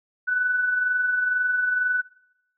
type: tone with amplitude modulation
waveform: sine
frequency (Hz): 1491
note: F#6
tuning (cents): +13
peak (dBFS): -18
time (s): 0.27-2.02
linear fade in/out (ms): 20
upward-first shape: sine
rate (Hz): 22.1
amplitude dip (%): 40
effects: noise-tail reverb RT60 0.8 s tail -20 dB re dry